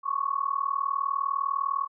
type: tone with amplitude modulation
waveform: sine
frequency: 1108.7 Hz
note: C#6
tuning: in tune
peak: -21 dBFS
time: 0.03-1.88 s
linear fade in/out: 50 ms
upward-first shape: sine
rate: 39.9 Hz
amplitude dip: 95%
effects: none